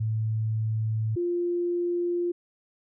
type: tone pair in turn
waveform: sine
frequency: 110 / 349.2 Hz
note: A2 / F4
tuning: 0 / 0 cents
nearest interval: octave + minor sixth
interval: 2000 cents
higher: second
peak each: -24 dBFS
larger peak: neither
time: 0-1.16 / 1.16-2.32 s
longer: neither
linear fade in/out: 10 ms
effects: none